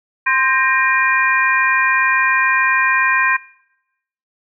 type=tone cluster; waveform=sine; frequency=1044 / 1588 / 1861 / 2417 Hz; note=C6 / G6 / A#6 / D7; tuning=-4 / +22 / -3 / +49 cents; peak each=-18 dBFS; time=0.26-3.37 s; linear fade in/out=10 ms; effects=noise-tail reverb RT60 0.9 s tail -23 dB re dry